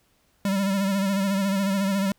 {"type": "tone with vibrato", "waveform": "square", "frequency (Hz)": 196, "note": "G3", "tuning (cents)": 0, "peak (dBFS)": -22, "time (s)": [0.45, 2.12], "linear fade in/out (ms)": 2, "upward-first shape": "sine", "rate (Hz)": 14, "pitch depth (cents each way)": 51, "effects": ["pink hiss -65 dBFS RMS until 2.18 s"]}